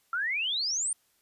sine exponential sweep, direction up, 1339 to 9320 Hz, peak -27 dBFS, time 0.13-0.93 s, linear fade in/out 2 ms, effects white hiss -69 dBFS RMS until 1.21 s + resampled to 32000 Hz

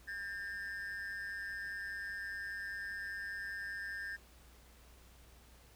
triangle ring-modulated tone, 1705 Hz, G#6, 45 cents sharp, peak -35 dBFS, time 0.07-4.17 s, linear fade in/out 20 ms, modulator 97.5 Hz, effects added 60 Hz sine -60 dBFS peak until 5.75 s + pink hiss -63 dBFS RMS until 5.75 s

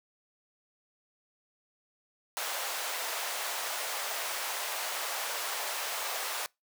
pink high-pass noise, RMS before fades -35 dBFS, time 2.37-6.46 s, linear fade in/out 0 ms, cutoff 590 Hz, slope 24 dB/octave, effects noise-tail reverb RT60 0.2 s tail -25 dB re dry

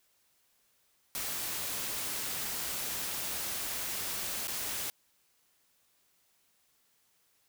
white noise with dropouts, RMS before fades -36 dBFS, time 1.15-4.9 s, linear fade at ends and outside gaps 0 ms, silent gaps 4.472-4.481 s, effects white hiss -71 dBFS RMS until 7.48 s

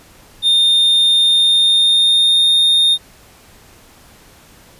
triangle tone with pitch glide, 3640 to 3667 Hz, A#7 to A#7, -42 to -29 cents, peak -8 dBFS, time 0.42-2.98 s, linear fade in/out 50 ms, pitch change +13 cents, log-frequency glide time 1.22-2.53 s, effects pink hiss -45 dBFS RMS until 4.79 s + resampled to 32000 Hz

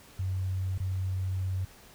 sine tone with dropouts, 93.8 Hz, F#2, 24 cents sharp, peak -28 dBFS, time 0.19-1.65 s, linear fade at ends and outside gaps 5 ms, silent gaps 0.779-0.8 s, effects pink hiss -54 dBFS RMS until 1.94 s

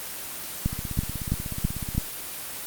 two click trains, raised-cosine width 5 ms, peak -10 / -19 dBFS, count 5 / 21, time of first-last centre 0.66-1.98 / 0.73-1.95 s, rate 3.03 / 16.4 Hz, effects white hiss -35 dBFS RMS until 2.66 s + Opus 24 kbps

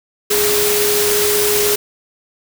sine tone in noise, 415.3 Hz, G#4, in tune, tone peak -16 dBFS, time 0.3-1.76 s, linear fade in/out 10 ms, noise white, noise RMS -17 dBFS, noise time 0.3-1.76 s, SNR -2 dB, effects none

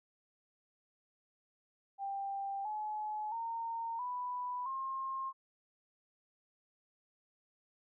sine tone with pitch steps, 790 / 851.6 / 918 / 989.6 / 1066.8 Hz, G5 / G#5 / A#5 / B5 / C6, +13 / +43 / -27 / +3 / +33 cents, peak -36 dBFS, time 1.98-5.33 s, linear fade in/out 50 ms, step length 670 ms, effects none

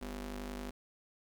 sawtooth ring-modulated tone, 148.6 Hz, D3, 21 cents sharp, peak -33 dBFS, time 0.01-0.71 s, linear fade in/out 10 ms, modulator 100 Hz, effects 11-bit

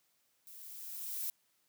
violet noise with level ramp, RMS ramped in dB -53 to -37 dBFS, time 0.47-1.3 s, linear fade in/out 0 ms, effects white hiss -75 dBFS RMS until 1.68 s + high-pass 80 Hz 12 dB/octave

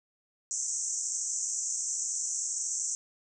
pink band-pass noise, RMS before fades -33 dBFS, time 0.51-2.95 s, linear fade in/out 0 ms, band 5900 to 8000 Hz, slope 96 dB/octave, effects none

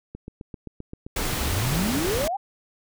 click train, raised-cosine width 3 ms, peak -23 dBFS, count 13, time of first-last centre 0.15-1.719 s, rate 7.65 Hz
pink noise, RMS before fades -27 dBFS, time 1.16-2.28 s, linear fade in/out 5 ms
sine exponential sweep, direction up, 61.3 to 830.6 Hz, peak -24 dBFS, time 1.4-2.37 s, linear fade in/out 10 ms
effects none

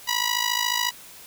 10% pulse tone with amplitude modulation, 974 Hz, B5, 24 cents flat, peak -10 dBFS, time 0.07-0.91 s, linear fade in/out 20 ms, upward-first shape sine, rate 54.1 Hz, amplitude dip 80%, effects white hiss -45 dBFS RMS until 1.26 s

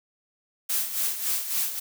blue noise with tremolo, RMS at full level -25 dBFS, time 0.69-1.8 s, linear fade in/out 10 ms, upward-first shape sine, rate 3.6 Hz, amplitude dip 65%, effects none

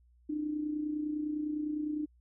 sine tone with amplitude modulation, 301.1 Hz, D4, 43 cents sharp, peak -29 dBFS, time 0.29-2.06 s, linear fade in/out 10 ms, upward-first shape sine, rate 29.9 Hz, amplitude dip 55%, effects added 60 Hz sine -61 dBFS peak until 2.2 s

